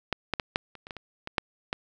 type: clicks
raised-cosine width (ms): 0.3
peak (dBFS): -10 / -10 / -12 / -8 / -29 / -26 / -21 / -24 / -19 / -7 / -12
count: 11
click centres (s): 0.127 / 0.337 / 0.398 / 0.559 / 0.753 / 0.869 / 0.908 / 0.967 / 1.274 / 1.382 / 1.729
effects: none